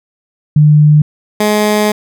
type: tone pair in turn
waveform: sine / 15% pulse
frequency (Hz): 150.3 / 210.8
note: D3 / G#3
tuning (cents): +40 / +26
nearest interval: tritone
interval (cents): 586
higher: second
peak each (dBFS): -3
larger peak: neither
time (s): 0.56-1.02 / 1.4-1.92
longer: second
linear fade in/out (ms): 5
effects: none